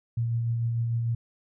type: tone with tremolo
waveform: sine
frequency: 116.54 Hz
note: A#2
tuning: in tune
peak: -23 dBFS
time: 0.17-1.15 s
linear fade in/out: 5 ms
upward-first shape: sine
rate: 6.7 Hz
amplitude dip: 25%
effects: none